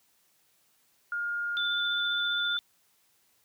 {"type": "tone", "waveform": "sine", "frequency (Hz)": 1417, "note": "F6", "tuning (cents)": 25, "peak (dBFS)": -29, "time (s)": [1.12, 2.57], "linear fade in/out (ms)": 2}
{"type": "tone with vibrato", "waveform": "sine", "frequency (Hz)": 3520, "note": "A7", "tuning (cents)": 0, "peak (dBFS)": -29, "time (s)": [1.57, 2.59], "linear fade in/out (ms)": 0, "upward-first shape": "sine", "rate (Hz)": 15, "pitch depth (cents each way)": 16}
{"effects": ["white hiss -68 dBFS RMS until 3.44 s", "high-pass 60 Hz 12 dB/octave"]}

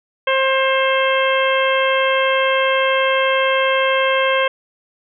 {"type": "harmonic tone", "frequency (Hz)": 531, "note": "C5", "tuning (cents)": 25, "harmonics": [1, 2, 3, 4, 5, 6], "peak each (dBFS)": [-17, -20, -22, -23, -24, -25], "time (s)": [0.27, 4.48], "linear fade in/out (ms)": 5, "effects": []}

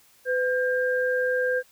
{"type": "tone pair together", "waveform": "sine", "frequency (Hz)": [504, 1600], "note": ["B4", "G6"], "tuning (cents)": [35, 35], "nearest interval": "octave + minor sixth", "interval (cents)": 2000, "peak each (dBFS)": [-23, -26], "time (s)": [0.25, 1.63], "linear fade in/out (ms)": 50, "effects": ["white hiss -58 dBFS RMS until 1.71 s"]}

